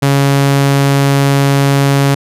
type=tone; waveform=sawtooth; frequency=139.2 Hz; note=C#3; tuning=8 cents sharp; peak=-4 dBFS; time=0.02-2.15 s; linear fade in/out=10 ms; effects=resampled to 32000 Hz